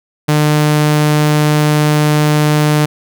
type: tone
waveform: sawtooth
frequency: 150.5 Hz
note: D3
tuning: 43 cents sharp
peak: -5 dBFS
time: 0.28-2.86 s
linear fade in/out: 10 ms
effects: none